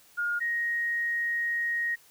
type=tone pair in turn; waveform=sine; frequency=1423 / 1876.6 Hz; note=F6 / A#6; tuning=+32 / +11 cents; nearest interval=perfect fourth; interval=479 cents; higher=second; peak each=-26 dBFS; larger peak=neither; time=0.17-0.4 / 0.4-1.96 s; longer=second; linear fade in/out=20 ms; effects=white hiss -58 dBFS RMS until 2.1 s